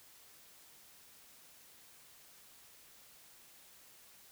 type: silence
effects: white hiss -60 dBFS RMS until 4.31 s